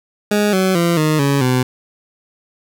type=tone with pitch steps; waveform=20% pulse; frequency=207.7 / 188.27 / 170.67 / 154.7 / 140.23 / 127.12 Hz; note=G#3 / F#3 / F3 / D#3 / C#3 / C3; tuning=0 / +30 / -40 / -10 / +20 / -50 cents; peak=-8 dBFS; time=0.31-1.63 s; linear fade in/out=5 ms; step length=220 ms; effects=none